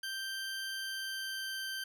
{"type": "tone with pitch glide", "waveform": "20% pulse", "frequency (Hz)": [1568, 1559], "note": ["G6", "G6"], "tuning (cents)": [0, -10], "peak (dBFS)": -32, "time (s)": [0.03, 1.84], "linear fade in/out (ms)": 5, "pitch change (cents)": -10, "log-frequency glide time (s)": [0.7, 1.67], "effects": []}